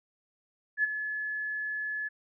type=tone with ADSR envelope; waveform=sine; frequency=1713 Hz; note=A6; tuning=47 cents flat; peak=-21 dBFS; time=0.77-2.09 s; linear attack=67 ms; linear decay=19 ms; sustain=-10 dB; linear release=18 ms; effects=none